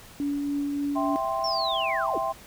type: tone with tremolo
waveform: sine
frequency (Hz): 285.7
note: D4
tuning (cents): -48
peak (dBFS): -24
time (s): 0.2-1.16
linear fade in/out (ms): 0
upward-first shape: triangle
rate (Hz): 3.4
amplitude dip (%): 25
type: chord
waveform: sine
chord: C major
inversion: first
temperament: equal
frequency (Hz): 659.3 / 784 / 1046.5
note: E5 / G5 / C6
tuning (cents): 0 / 0 / 0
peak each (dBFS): -29 / -30 / -29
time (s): 0.95-2.33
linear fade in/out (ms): 20
type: linear sweep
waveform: sine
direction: down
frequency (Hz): 5570 to 261.6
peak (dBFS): -28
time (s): 1.44-2.18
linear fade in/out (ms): 2
effects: pink hiss -48 dBFS RMS until 2.46 s